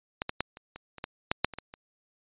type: clicks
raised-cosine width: 0.3 ms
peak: -13 / -15 / -11 / -29 / -26 / -27 / -17 / -9 / -6 / -25 / -21 / -27 dBFS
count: 12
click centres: 0.219 / 0.294 / 0.406 / 0.571 / 0.76 / 0.983 / 1.041 / 1.315 / 1.446 / 1.537 / 1.586 / 1.739 s
effects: resampled to 8000 Hz